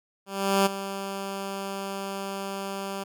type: tone with ADSR envelope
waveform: 10% pulse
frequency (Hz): 196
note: G3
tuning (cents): 0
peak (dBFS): -10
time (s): 0.26-3.04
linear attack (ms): 400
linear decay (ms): 16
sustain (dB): -13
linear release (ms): 14
effects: none